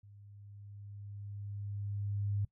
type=tone with level ramp; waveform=sine; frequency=101.5 Hz; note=G#2; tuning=39 cents flat; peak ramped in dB=-54 to -30 dBFS; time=0.03-2.45 s; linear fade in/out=5 ms; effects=noise-tail reverb RT60 0.1 s tail -20 dB re dry